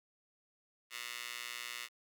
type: tone with high-pass filter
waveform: 15% pulse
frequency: 120 Hz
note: B2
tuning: 49 cents flat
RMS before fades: -44 dBFS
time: 0.9-1.89 s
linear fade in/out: 50 ms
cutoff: 2200 Hz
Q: 1.4
effects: none